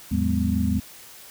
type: tone cluster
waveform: sine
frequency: 82.3 / 108.6 / 179.9 / 205.8 / 249.6 Hz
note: E2 / A2 / F#3 / G#3 / B3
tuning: -2 / -22 / -48 / -16 / +19 cents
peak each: -25 / -30 / -30 / -24 / -26 dBFS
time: 0.11-0.8 s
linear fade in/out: 10 ms
effects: white hiss -45 dBFS RMS until 1.3 s